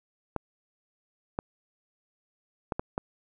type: clicks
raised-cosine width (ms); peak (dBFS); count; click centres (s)
1; -15; 5; 0.363 / 1.389 / 2.722 / 2.795 / 2.979
effects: none